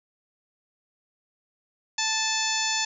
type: harmonic tone with a mistuned harmonic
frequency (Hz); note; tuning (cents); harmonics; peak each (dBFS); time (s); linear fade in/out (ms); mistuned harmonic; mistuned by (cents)
880; A5; 0; 1 / 2 / 3 / 4 / 5 / 6 / 7 / 8; -32 / -32 / -32 / -32 / -32 / -32 / -32 / -32; 1.98-2.85; 5; 3; -22
effects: none